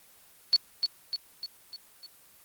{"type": "tone with echo", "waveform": "sine", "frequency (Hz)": 4422, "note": "C#8", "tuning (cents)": -5, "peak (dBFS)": -17, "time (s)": [0.53, 0.56], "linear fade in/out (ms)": 0, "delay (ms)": 300, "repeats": 5, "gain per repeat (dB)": -5, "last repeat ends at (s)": 2.06, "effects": ["white hiss -57 dBFS RMS until 2.44 s", "Opus 24 kbps"]}